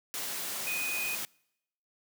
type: tone in noise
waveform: sine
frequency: 2489 Hz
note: D#7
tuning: in tune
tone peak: -32 dBFS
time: 0.67-1.15 s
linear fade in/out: 0 ms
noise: white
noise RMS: -36 dBFS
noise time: 0.14-1.25 s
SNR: +1 dB
effects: noise-tail reverb RT60 0.8 s tail -26 dB re dry + high-pass 150 Hz 12 dB/octave